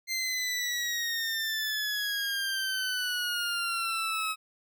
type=exponential sweep; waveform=20% pulse; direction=down; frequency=2093 to 1276 Hz; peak=-24 dBFS; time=0.07-4.36 s; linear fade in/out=50 ms; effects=none